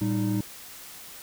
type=tone cluster; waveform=triangle; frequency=113.2 / 196.8 / 308.4 Hz; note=A2 / G3 / D#4; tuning=+50 / +7 / -15 cents; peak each=-26 dBFS; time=0.01-0.41 s; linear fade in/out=5 ms; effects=white hiss -44 dBFS RMS until 1.22 s